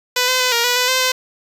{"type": "tone with pitch steps", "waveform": "5% pulse", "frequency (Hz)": [497.8, 511, 504, 469.1, 490.3, 498.8, 516, 512], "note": ["B4", "C5", "B4", "A#4", "B4", "B4", "C5", "C5"], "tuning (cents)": [14, -41, 35, 11, -13, 17, -24, -38], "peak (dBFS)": -3, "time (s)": [0.16, 1.12], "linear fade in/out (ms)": 5, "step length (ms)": 120, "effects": ["resampled to 32000 Hz", "7-bit"]}